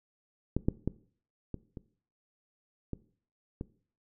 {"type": "clicks", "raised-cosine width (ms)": 3, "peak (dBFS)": [-15, -12, -16, -23, -28, -22, -23], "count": 7, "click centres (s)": [0.566, 0.685, 0.876, 1.543, 1.772, 2.933, 3.611], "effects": ["noise-tail reverb RT60 0.5 s tail -19 dB re dry"]}